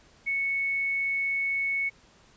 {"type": "tone", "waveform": "sine", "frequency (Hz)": 2211, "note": "C#7", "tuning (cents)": -5, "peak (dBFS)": -25, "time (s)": [0.26, 1.9], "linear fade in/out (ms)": 20, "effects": ["pink hiss -58 dBFS RMS until 2.36 s", "resampled to 16000 Hz"]}